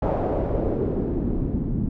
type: noise with low-pass filter sweep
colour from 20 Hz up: pink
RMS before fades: -24 dBFS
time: 0.02-1.89 s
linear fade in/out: 5 ms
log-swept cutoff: 720 to 210 Hz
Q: 2.1
effects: none